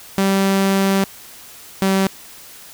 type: tone pair in turn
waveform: sawtooth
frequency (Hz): 194.6 / 192.59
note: G3 / G3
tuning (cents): -12 / -30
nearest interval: unison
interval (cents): 18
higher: first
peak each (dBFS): -10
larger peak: neither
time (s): 0.18-1.04 / 1.82-2.07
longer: first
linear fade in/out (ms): 0
effects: white hiss -40 dBFS RMS until 2.73 s